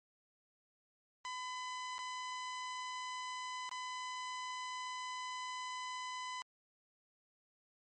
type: tone with dropouts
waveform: sawtooth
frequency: 1007 Hz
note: B5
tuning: 33 cents sharp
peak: -37 dBFS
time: 1.25-6.42 s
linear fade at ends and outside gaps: 0 ms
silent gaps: 1.982-1.99 / 3.692-3.714 s
effects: MP3 32 kbps